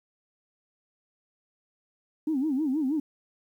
sine tone with vibrato, 286.2 Hz, D4, 45 cents flat, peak -23 dBFS, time 2.27-3 s, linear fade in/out 5 ms, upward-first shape sine, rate 6.3 Hz, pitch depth 200 cents each way, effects tanh soft clip ceiling -19 dBFS + 10-bit

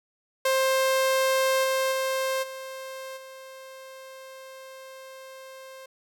sawtooth tone with level steps, 528 Hz, C5, 16 cents sharp, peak -17 / -19 / -21 / -32 / -38 dBFS, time 0.45-5.86 s, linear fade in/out 5 ms, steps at 1.63 / 1.91 / 2.42 / 3.16 s, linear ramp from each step 20 ms, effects none

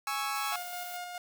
sawtooth chord, C# minor, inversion second, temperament equal, 830.6 / 1108.7 / 1318.5 Hz, G#5 / C#6 / E6, 0 / 0 / 0 cents, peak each -32 dBFS, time 0.07-0.56 s, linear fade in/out 2 ms
blue noise, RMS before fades -45 dBFS, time 0.34-0.98 s, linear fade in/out 20 ms
sawtooth tone with tremolo, 712 Hz, F5, 33 cents sharp, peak -33 dBFS, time 0.52-1.18 s, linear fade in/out 2 ms, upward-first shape square, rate 4.8 Hz, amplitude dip 30%
effects none

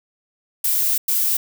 violet noise bursts at uneven times, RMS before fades -19 dBFS, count 2, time 0.64-0.98 / 1.08-1.37 s, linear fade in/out 5 ms, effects none

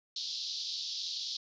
white band-pass noise, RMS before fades -38 dBFS, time 0.16-1.37 s, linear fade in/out 5 ms, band 3500 to 5200 Hz, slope 48 dB/octave, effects resampled to 16000 Hz

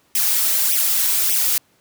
blue noise with flanger, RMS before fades -18 dBFS, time 0.15-1.58 s, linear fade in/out 2 ms, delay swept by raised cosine 0.34 to 5.44 ms, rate 1.7 Hz, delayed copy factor +0.95, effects pink hiss -59 dBFS RMS until 1.8 s + high-pass 100 Hz 12 dB/octave

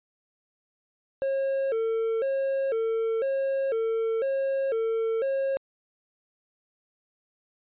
triangle tone with vibrato, 493.9 Hz, B4, in tune, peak -22 dBFS, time 1.22-5.57 s, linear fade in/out 0 ms, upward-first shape square, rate 1 Hz, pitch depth 160 cents each way, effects resampled to 8000 Hz

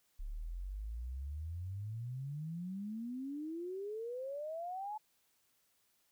sine exponential sweep, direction up, 34.05 to 870 Hz, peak -39 dBFS, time 0.19-4.98 s, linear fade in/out 10 ms, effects white hiss -75 dBFS RMS until 6.11 s

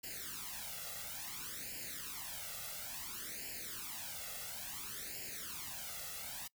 white noise with flanger, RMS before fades -45 dBFS, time 0.03-6.48 s, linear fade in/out 10 ms, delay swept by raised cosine 0.41 to 1.51 ms, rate 0.58 Hz, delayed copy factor +1, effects noise-tail reverb RT60 0.1 s tail -23 dB re dry

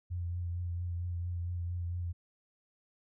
sine tone with vibrato, 87.31 Hz, F2, in tune, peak -33 dBFS, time 0.1-2.13 s, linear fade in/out 20 ms, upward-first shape triangle, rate 4.4 Hz, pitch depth 32 cents each way, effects none

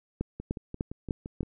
two click trains, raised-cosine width 3 ms, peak -16 / -24 dBFS, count 5 / 7, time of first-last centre 0.21-1.408 / 0.4-1.431 s, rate 3.34 / 5.82 Hz, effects none

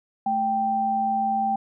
sine tone pair together, 218.6 / 784 Hz, A3 / G5, -11 / 0 cents, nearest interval octave + minor seventh, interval 2211 cents, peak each -30 / -21 dBFS, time 0.26-1.56 s, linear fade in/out 5 ms, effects none

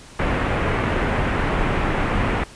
pink low-pass noise, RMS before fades -21 dBFS, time 0.19-2.44 s, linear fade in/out 5 ms, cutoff 2400 Hz, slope 24 dB/octave, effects pink hiss -43 dBFS RMS until 2.55 s + resampled to 22050 Hz

